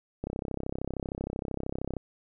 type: click train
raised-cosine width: 2 ms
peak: -19 dBFS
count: 58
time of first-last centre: 0.24-1.967 s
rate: 33 Hz
effects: none